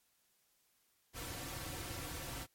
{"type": "noise with comb filter", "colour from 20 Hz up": "pink", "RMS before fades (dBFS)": -44, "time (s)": [1.13, 2.47], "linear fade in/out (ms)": 50, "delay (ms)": 4.8, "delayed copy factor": -0.7, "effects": ["white hiss -75 dBFS RMS until 2.54 s", "MP3 64 kbps"]}